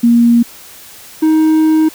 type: tone pair in turn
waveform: sine / triangle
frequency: 235.6 / 314.5 Hz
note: A#3 / D#4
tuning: +19 / +19 cents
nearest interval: perfect fourth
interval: 500 cents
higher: second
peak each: -5 dBFS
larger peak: neither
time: 0.03-0.43 / 1.22-1.89 s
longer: second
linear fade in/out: 10 ms
effects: white hiss -36 dBFS RMS until 1.94 s